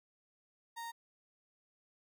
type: tone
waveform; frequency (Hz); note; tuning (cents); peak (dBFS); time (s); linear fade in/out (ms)
35% pulse; 928; A#5; -8; -40; 0.76-0.92; 20
effects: none